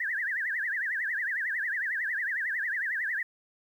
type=tone with vibrato; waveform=sine; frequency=1779 Hz; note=A6; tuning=19 cents sharp; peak=-28 dBFS; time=0-3.23 s; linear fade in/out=5 ms; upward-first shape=triangle; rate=11 Hz; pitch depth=250 cents each way; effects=10-bit